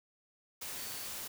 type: tone in noise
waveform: sine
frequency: 4523 Hz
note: C#8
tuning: 34 cents sharp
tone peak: -51 dBFS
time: 0.78-1.07 s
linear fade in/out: 10 ms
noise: white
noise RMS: -42 dBFS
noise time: 0.61-1.28 s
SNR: -12 dB
effects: none